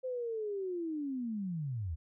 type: linear sweep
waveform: sine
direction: down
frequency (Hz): 521 to 72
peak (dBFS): -34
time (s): 0.03-1.96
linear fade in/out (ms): 20
effects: none